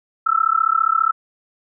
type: tone with amplitude modulation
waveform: sine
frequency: 1318.5 Hz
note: E6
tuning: in tune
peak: -10 dBFS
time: 0.26-1.12 s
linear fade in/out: 10 ms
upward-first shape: sine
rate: 34.8 Hz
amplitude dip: 100%
effects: none